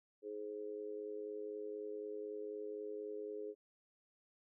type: tone with amplitude modulation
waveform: sine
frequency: 421.4 Hz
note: G#4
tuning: 25 cents sharp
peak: -38 dBFS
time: 0.22-3.55 s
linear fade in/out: 50 ms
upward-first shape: sine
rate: 104 Hz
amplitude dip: 85%
effects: none